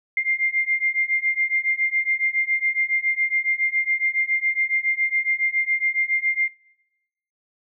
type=beating tone pair; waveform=sine; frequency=2102 / 2109.2 Hz; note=C7 / C7; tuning=+7 / +13 cents; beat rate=7.2 Hz; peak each=-23 dBFS; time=0.17-6.48 s; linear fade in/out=2 ms; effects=noise-tail reverb RT60 0.9 s tail -20 dB re dry